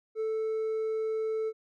sine tone with hard clipping, 440 Hz, A4, in tune, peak -29 dBFS, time 0.15-1.53 s, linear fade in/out 50 ms, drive 2 dB, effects none

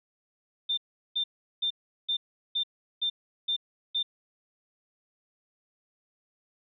sine tone bursts, 3591 Hz, A7, 35 cents sharp, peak -25 dBFS, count 8, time 0.69-4.03 s, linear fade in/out 10 ms, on 85 ms, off 380 ms, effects none

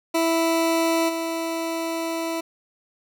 20% pulse tone with level steps, 329.6 Hz, E4, in tune, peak -14 / -20 dBFS, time 0.14-2.41 s, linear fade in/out 10 ms, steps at 1.08 s, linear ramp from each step 20 ms, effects none

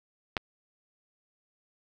clicks, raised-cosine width 0.3 ms, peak -10 / -29 dBFS, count 2, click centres 0.368 / 0.377 s, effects none

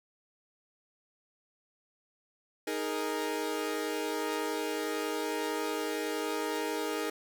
sawtooth chord, D# suspended fourth, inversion none, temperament equal, 311.1 / 415.3 / 466.2 Hz, D#4 / G#4 / A#4, 0 / 0 / 0 cents, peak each -32 dBFS, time 2.67-7.1 s, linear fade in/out 5 ms, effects none

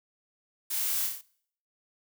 blue noise with echo, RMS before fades -32 dBFS, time 0.7-1.07 s, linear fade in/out 10 ms, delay 29 ms, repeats 5, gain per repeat -3 dB, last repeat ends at 1.215 s, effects noise-tail reverb RT60 0.6 s tail -22 dB re dry

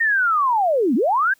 sine linear two-way sweep, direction down then up, 1864.7 to 207.7 to 1653 Hz, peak -15 dBFS, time 0-1.34 s, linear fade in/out 10 ms, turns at 0.95 s, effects white hiss -59 dBFS RMS until 1.39 s

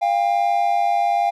triangle tone pair together, 698.5 / 799.2 Hz, F5 / G5, 0 / +33 cents, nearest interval major second, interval 233 cents, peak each -17 dBFS, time 0.01-1.31 s, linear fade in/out 20 ms, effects none

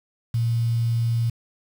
sine tone with quantisation, 116.3 Hz, A#2, 4 cents flat, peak -19 dBFS, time 0.34-1.3 s, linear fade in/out 5 ms, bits 7, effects none

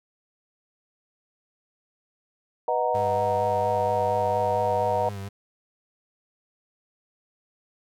sine chord, B major seventh, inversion none, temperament equal, 493.9 / 622.3 / 740 / 932.3 Hz, B4 / D#5 / F#5 / A#5, 0 / 0 / 0 / 0 cents, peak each -27 dBFS, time 2.68-5.09 s, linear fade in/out 2 ms
35% pulse tone with vibrato, 100.2 Hz, G2, 38 cents sharp, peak -31 dBFS, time 2.94-5.29 s, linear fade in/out 10 ms, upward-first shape sine, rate 4.3 Hz, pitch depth 46 cents each way
effects none

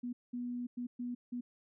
sine tone bursts at uneven times, 244.1 Hz, B3, 20 cents flat, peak -36 dBFS, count 5, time 0.03-0.13 / 0.33-0.67 / 0.77-0.87 / 0.99-1.15 / 1.32-1.41 s, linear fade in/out 10 ms, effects none

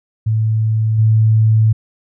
sine tone with level steps, 110 Hz, A2, in tune, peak -12 / -8 dBFS, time 0.26-1.73 s, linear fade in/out 10 ms, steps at 0.98 s, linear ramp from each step 10 ms, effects none

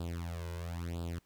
sawtooth tone with flanger, 85.1 Hz, F2, 44 cents flat, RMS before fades -39 dBFS, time 0-1.19 s, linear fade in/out 5 ms, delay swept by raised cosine 0.24 to 2.04 ms, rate 0.99 Hz, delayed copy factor +0.95, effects pink hiss -72 dBFS RMS until 1.25 s

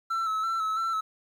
triangle tone with vibrato, 1318.5 Hz, E6, in tune, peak -24 dBFS, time 0.1-1.01 s, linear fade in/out 10 ms, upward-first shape square, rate 3 Hz, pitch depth 30 cents each way, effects 10-bit

